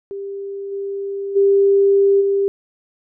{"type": "tone with level steps", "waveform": "sine", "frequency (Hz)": 396.4, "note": "G4", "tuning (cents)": 19, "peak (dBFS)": [-25, -22, -10, -14], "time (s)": [0.11, 2.48], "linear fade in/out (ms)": 0, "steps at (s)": [0.71, 1.35, 2.2], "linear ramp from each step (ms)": 20, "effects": []}